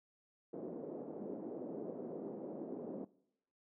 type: band-pass noise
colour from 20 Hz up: white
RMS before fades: -45 dBFS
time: 0.53-3.05 s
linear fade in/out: 5 ms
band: 200 to 490 Hz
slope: 24 dB/octave
effects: noise-tail reverb RT60 0.8 s tail -22 dB re dry